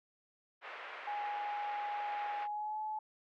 white band-pass noise, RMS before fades -47 dBFS, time 0.61-2.48 s, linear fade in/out 50 ms, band 500 to 2300 Hz, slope 24 dB/octave
sine tone with pitch glide, 827 to 859.6 Hz, G#5 to A5, -8 to -41 cents, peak -36 dBFS, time 1.07-2.99 s, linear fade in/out 5 ms, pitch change +67 cents, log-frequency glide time 2.41-2.79 s
effects none

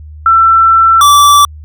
sine / square tone pair in turn, 1340 / 1160.1 Hz, E6 / D6, +28 / -22 cents, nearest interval major second, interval 250 cents, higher first, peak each -3 dBFS, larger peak neither, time 0.26-1.01 / 1.01-1.45 s, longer first, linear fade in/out 2 ms, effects added 76 Hz sine -27 dBFS peak until 1.64 s

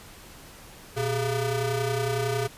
30% pulse ring-modulated tone, 271.1 Hz, C#4, 38 cents flat, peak -19 dBFS, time 0.96-2.48 s, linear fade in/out 20 ms, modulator 151 Hz, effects pink hiss -47 dBFS RMS until 2.57 s + resampled to 32000 Hz

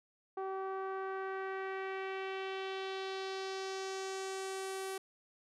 sawtooth tone with low-pass filter sweep, 383.4 Hz, G4, 38 cents flat, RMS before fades -40 dBFS, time 0.37-4.98 s, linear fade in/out 5 ms, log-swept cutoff 970 to 11000 Hz, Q 1.9, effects none

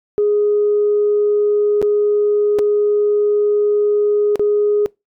sine tone with dropouts, 415.3 Hz, G#4, in tune, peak -11 dBFS, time 0.18-4.86 s, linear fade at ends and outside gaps 0 ms, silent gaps 1.816-1.826 / 2.587-2.591 / 4.357-4.395 s, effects noise-tail reverb RT60 0.2 s tail -24 dB re dry + tanh soft clip ceiling -7 dBFS

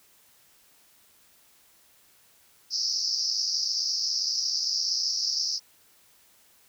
pink band-pass noise, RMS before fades -28 dBFS, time 2.7-5.6 s, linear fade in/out 50 ms, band 4800 to 5600 Hz, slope 96 dB/octave, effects white hiss -60 dBFS RMS until 6.68 s

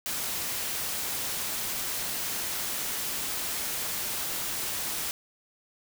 white noise, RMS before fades -32 dBFS, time 0.06-5.11 s, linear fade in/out 0 ms, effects none

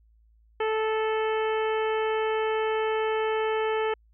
harmonic tone, 437.7 Hz, A4, 9 cents flat, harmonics 1 / 2 / 3 / 4 / 5 / 6 / 7, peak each -25 / -31 / -35 / -37 / -39 / -41 / -42 dBFS, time 0.6-3.94 s, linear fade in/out 5 ms, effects added 55 Hz sine -57 dBFS peak until 4.13 s

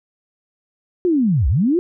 sine linear two-way sweep, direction down then up, 371.3 to 55.7 to 371.3 Hz, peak -13 dBFS, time 1.05-1.79 s, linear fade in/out 0 ms, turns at 1.48 s, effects none

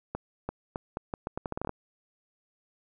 accelerating click train, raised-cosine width 1 ms, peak -18 dBFS, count 14, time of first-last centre 0.15-1.693 s, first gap 340 ms, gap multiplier 0.79, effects none

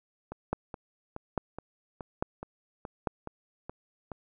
two click trains, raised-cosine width 1 ms, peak -14 / -24 dBFS, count 4 / 10, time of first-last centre 0.53-3.072 / 0.32-4.117 s, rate 1.18 / 2.37 Hz, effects none

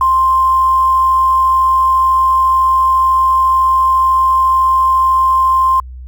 sine tone with quantisation, 1049 Hz, C6, 4 cents sharp, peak -8 dBFS, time 0.01-5.8 s, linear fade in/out 2 ms, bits 6, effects added 63 Hz sine -27 dBFS peak until 6.07 s

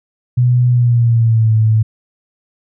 sine tone with pitch glide, 123.47 to 110 Hz, B2 to A2, 0 to 0 cents, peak -8 dBFS, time 0.37-1.83 s, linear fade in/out 10 ms, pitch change -200 cents, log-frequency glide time 0.69-1.53 s, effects none

